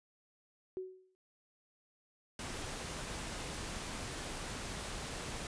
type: tone with exponential decay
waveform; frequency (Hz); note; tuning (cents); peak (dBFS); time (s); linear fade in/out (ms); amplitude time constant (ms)
sine; 373.3; F#4; +15; -35; 0.77-1.15; 0; 81
type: noise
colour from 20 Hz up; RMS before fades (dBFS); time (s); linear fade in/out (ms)
pink; -42; 2.39-5.47; 2
effects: resampled to 22050 Hz

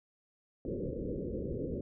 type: low-pass noise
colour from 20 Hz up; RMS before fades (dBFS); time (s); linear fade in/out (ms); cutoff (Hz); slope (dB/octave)
white; -37; 0.65-1.81; 2; 540; 96
effects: none

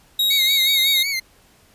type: tone with pitch glide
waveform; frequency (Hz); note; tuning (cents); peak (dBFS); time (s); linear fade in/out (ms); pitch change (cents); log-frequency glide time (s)
45% pulse; 3802 to 3778; A#7 to A#7; +33 to +22; -15; 0.19-1.03; 5; -11; 0.59-0.72
type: tone with vibrato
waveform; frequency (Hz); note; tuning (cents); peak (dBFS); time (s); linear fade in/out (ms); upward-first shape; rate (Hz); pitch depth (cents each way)
25% pulse; 2172; C#7; -36; -17; 0.3-1.2; 10; sine; 5.4; 76
effects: pink hiss -54 dBFS RMS until 1.74 s + resampled to 32000 Hz

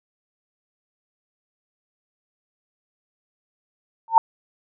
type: tone with exponential growth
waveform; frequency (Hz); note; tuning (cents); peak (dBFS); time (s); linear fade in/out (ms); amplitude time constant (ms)
sine; 900; A5; +39; -4; 4.08-4.18; 1; 21
effects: none

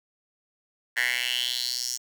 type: tone with high-pass filter sweep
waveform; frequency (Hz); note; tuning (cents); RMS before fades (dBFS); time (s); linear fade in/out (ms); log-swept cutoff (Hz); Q
10% pulse; 123.5; B2; 0; -28; 0.96-1.98; 20; 1800 to 6200; 4.6
effects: none

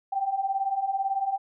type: beating tone pair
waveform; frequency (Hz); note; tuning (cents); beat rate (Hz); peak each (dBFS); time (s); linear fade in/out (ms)
sine; 767 / 785; G5 / G5; -38 / +2; 18; -30 / -26; 0.12-1.38; 10
effects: none

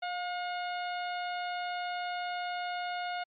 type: harmonic tone with a mistuned harmonic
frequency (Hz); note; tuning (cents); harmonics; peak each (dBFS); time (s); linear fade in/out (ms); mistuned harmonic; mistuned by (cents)
719; F#5; -50; 1 / 2 / 3 / 4 / 5 / 6; -34 / -40 / -44 / -46 / -48 / -50; 0.02-3.24; 10; 1; -20
effects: MP3 48 kbps

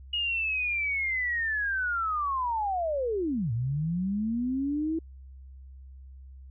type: linear two-way sweep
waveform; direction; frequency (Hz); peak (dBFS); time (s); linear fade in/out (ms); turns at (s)
sine; down then up; 2887 to 110 to 328.8; -26; 0.13-4.99; 5; 3.52
effects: added 66 Hz sine -44 dBFS peak until 6.5 s

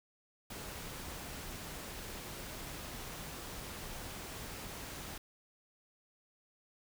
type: noise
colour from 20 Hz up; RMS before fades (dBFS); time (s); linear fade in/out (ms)
pink; -45; 0.5-5.18; 5
effects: none

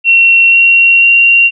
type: tone with pitch steps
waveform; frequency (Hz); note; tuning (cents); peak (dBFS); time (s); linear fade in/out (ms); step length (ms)
sine; 2726 / 2742 / 2758; F7 / F7 / F7; -43 / -32 / -22; -3; 0.04-1.51; 50; 490
effects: none

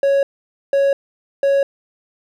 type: tone bursts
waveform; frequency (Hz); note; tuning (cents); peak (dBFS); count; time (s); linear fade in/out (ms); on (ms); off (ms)
triangle; 554.4; C#5; 0; -10; 3; 0.03-1.63; 2; 200; 500
effects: none

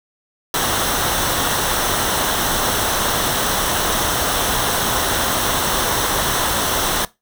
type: noise with comb filter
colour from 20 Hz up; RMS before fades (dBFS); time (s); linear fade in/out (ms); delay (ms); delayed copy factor
pink; -19; 0.54-7.05; 2; 0.42; -0.55
effects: noise-tail reverb RT60 0.2 s tail -19 dB re dry

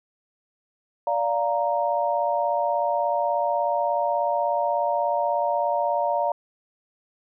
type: chord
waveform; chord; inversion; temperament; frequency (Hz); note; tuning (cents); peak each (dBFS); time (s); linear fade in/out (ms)
sine; Bb major; first; just; 582.7 / 699.2 / 932.3; D5 / F5 / Bb5; -14 / +2 / 0; -25; 1.07-6.32; 2
effects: none

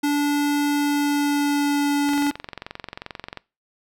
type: tone with pitch glide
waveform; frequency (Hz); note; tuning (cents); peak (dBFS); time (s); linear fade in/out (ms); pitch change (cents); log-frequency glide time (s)
square; 290 to 287.2; D4 to D4; -22 to -39; -19; 0.03-2.31; 10; -17; 0.69-1.93
type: click train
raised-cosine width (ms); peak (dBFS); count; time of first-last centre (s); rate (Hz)
0.3; -16; 30; 2.09-3.373; 22.6
effects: noise-tail reverb RT60 0.3 s tail -23 dB re dry

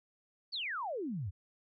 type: exponential sweep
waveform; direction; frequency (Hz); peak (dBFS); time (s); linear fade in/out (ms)
sine; down; 4699 to 82.41; -35; 0.52-1.31; 20
effects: none

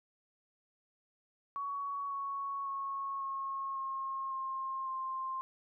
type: tone with pitch steps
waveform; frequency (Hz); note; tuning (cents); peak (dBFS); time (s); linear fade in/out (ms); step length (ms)
sine; 1121 / 1109.4 / 1097.9 / 1086.6 / 1075.3 / 1064.2 / 1053.2; C#6 / C#6 / C#6 / C#6 / C6 / C6 / C6; +19 / +1 / -17 / -35 / +47 / +29 / +11; -35; 1.56-5.41; 0; 550
effects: none

